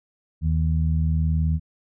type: harmonic tone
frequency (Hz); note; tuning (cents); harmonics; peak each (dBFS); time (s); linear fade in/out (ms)
79.5; D#2; +38; 1 / 2 / 3; -20 / -23 / -37; 0.41-1.6; 50
effects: none